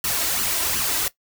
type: noise with flanger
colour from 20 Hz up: white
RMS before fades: -23 dBFS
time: 0.04-1.08 s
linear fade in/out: 2 ms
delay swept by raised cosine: 0.66 to 3.16 ms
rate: 2.7 Hz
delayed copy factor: +0.65
effects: noise-tail reverb RT60 0.1 s tail -17 dB re dry